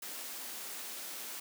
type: high-pass noise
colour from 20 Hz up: white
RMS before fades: -43 dBFS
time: 0.02-1.4 s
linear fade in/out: 5 ms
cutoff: 200 Hz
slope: 48 dB/octave
effects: none